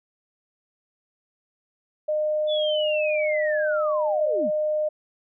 sine tone, 610 Hz, D#5, 34 cents flat, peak -21 dBFS, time 2.08-4.89 s, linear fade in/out 10 ms
sine linear sweep, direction down, 3507 to 155.3 Hz, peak -27 dBFS, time 2.47-4.51 s, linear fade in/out 50 ms
effects none

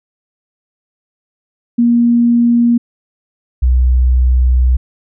sine tone pair in turn, 236.9 / 62.75 Hz, A#3 / B1, +28 / +28 cents, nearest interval octave + major seventh, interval 2300 cents, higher first, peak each -7 dBFS, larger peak neither, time 1.78-2.78 / 3.62-4.77 s, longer second, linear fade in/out 10 ms, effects none

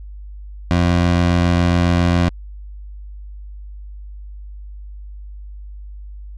20% pulse tone, 87.31 Hz, F2, in tune, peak -8 dBFS, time 0.71-2.29 s, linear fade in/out 0 ms, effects added 50 Hz sine -31 dBFS peak until 6.37 s + low-pass 5000 Hz 12 dB/octave

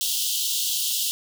pink high-pass noise, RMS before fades -25 dBFS, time 0.01-1.11 s, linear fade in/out 0 ms, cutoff 2900 Hz, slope 96 dB/octave, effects none

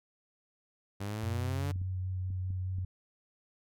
sawtooth exponential sweep, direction up, 98 to 146.83 Hz, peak -31 dBFS, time 1-1.72 s, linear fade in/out 10 ms
sine tone with vibrato, 92.7 Hz, F#2, 4 cents sharp, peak -32 dBFS, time 1.23-2.85 s, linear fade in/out 5 ms, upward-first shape sine, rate 4.9 Hz, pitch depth 14 cents each way
clicks, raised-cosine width 5 ms, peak -34 dBFS, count 5, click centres 1.759 / 1.816 / 2.304 / 2.505 / 2.785 s
effects none

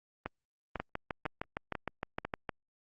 two click trains, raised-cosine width 0.5 ms, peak -19 / -20 dBFS, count 12 / 5, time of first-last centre 0.8-2.492 / 0.26-2.25 s, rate 6.5 / 2.01 Hz, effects Opus 32 kbps

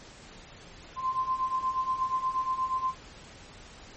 sine beating tone pair, 1034 / 1042.4 Hz, C6 / C6, -21 / -7 cents, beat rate 8.4 Hz, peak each -32 / -28 dBFS, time 0.96-2.95 s, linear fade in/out 50 ms, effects pink hiss -49 dBFS RMS until 3.96 s + MP3 32 kbps

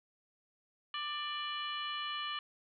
harmonic tone with a mistuned harmonic, 592 Hz, D5, 14 cents sharp, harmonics 2 / 3 / 4 / 5 / 6 / 7, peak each -40 / -45 / -47 / -40 / -49 / -52 dBFS, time 0.94-2.39 s, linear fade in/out 2 ms, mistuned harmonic 6, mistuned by -82 cents, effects none

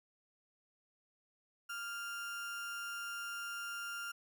35% pulse tone with amplitude modulation, 1396.9 Hz, F6, in tune, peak -37 dBFS, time 1.69-4.12 s, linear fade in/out 10 ms, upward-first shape sine, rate 216 Hz, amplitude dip 35%, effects none

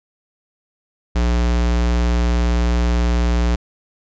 square tone, 59.4 Hz, A#1, 33 cents sharp, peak -15 dBFS, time 1.15-3.56 s, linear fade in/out 10 ms, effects resampled to 16000 Hz

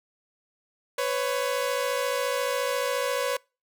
sawtooth tone pair together, 500.1 / 554.4 Hz, B4 / C#5, +22 / 0 cents, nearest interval major second, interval 178 cents, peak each -24 dBFS, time 0.98-3.37 s, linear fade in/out 5 ms, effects noise-tail reverb RT60 0.3 s tail -26 dB re dry

